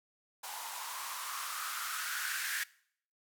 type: noise with band-pass filter sweep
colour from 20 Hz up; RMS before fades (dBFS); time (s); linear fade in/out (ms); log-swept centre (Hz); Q
violet; -39; 0.43-2.64; 10; 850 to 1700; 5.6
effects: noise-tail reverb RT60 0.6 s tail -21 dB re dry